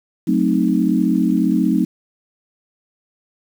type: chord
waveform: sine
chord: F# diminished seventh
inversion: none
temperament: equal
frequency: 185 / 220 / 261.6 / 311.1 Hz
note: F#3 / A3 / C4 / Eb4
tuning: 0 / 0 / 0 / 0 cents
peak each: -19 dBFS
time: 0.27-1.85 s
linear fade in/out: 10 ms
effects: 7-bit